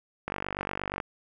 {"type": "click train", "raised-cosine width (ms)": 0.5, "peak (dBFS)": -16, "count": 36, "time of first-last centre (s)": [0.28, 1.002], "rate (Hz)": 48.5, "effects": []}